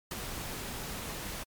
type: noise with ADSR envelope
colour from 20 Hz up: pink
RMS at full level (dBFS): -36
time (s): 0.11-1.44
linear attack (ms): 3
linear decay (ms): 34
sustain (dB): -3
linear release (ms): 15
effects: MP3 96 kbps